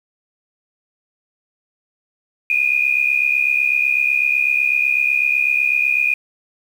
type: tone pair together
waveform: sine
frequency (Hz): 2421 / 2489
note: D#7 / D#7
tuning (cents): -48 / 0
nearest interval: unison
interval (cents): 48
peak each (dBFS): -17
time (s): 2.5-6.14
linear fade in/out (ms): 2
effects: 7-bit